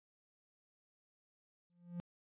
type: tone with exponential growth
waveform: triangle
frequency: 174.4 Hz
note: F3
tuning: 2 cents flat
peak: -35 dBFS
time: 1.7-2 s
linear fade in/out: 0 ms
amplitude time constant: 64 ms
effects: resampled to 8000 Hz